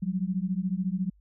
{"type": "beating tone pair", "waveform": "sine", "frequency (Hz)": [179.5, 193.5], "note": ["F3", "G3"], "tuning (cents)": [48, -22], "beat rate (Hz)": 14, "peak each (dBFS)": -29, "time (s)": [0.02, 1.1], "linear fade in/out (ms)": 10, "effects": ["added 50 Hz sine -57 dBFS peak until 1.2 s"]}